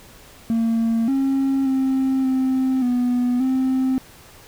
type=tone with pitch steps; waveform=triangle; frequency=227.8 / 270.4 / 265 / 261.3 / 246.2 / 261.1 Hz; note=A#3 / C#4 / C4 / C4 / B3 / C4; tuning=-40 / -43 / +22 / -2 / -5 / -3 cents; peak=-14 dBFS; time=0.5-3.98 s; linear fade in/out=0 ms; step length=580 ms; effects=tanh soft clip ceiling -11 dBFS + pink hiss -46 dBFS RMS until 4.47 s